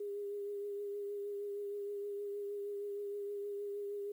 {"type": "tone with vibrato", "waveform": "sine", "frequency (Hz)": 406.5, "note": "G#4", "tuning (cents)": -37, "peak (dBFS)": -38, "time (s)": [0, 4.12], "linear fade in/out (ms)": 5, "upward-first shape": "triangle", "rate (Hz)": 6.4, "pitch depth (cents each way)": 26, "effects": ["11-bit"]}